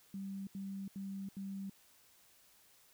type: tone bursts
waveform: sine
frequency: 195.3 Hz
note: G3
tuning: 6 cents flat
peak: -40 dBFS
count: 4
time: 0.14-1.697 s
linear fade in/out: 2 ms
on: 330 ms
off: 79 ms
effects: white hiss -66 dBFS RMS until 2.93 s